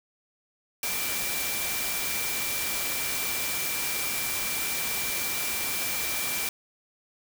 sine tone in noise, 2349 Hz, D7, in tune, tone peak -35 dBFS, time 0.83-6.49 s, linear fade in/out 2 ms, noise white, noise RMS -30 dBFS, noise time 0.83-6.49 s, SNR -8 dB, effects none

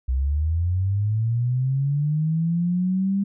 sine linear sweep, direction up, 62 to 200 Hz, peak -19 dBFS, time 0.08-3.24 s, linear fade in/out 10 ms, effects none

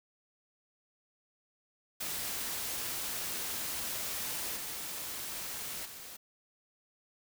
white noise with level steps, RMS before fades -37 / -40 / -47 dBFS, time 2-6.17 s, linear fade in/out 10 ms, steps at 4.56 / 5.85 s, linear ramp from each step 5 ms, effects none

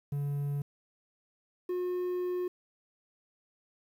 triangle tone pair in turn, 142.9 / 360.1 Hz, D3 / F#4, -47 / -47 cents, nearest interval octave + major third, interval 1600 cents, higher second, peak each -28 dBFS, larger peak neither, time 0.12-0.62 / 1.69-2.48 s, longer second, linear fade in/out 5 ms, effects 10-bit

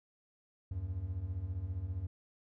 triangle beating tone pair, 79.5 / 94.5 Hz, D#2 / F#2, +38 / +37 cents, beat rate 15 Hz, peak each -39 / -35 dBFS, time 0.71-2.07 s, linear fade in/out 5 ms, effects none

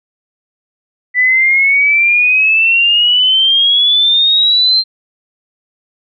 sine exponential sweep, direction up, 1975.5 to 4164 Hz, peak -7 dBFS, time 1.14-4.84 s, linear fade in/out 50 ms, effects none

